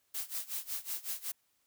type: noise with tremolo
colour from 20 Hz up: blue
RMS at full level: -36 dBFS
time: 0.14-1.32 s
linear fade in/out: 10 ms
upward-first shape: sine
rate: 5.4 Hz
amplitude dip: 90%
effects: white hiss -75 dBFS RMS until 1.66 s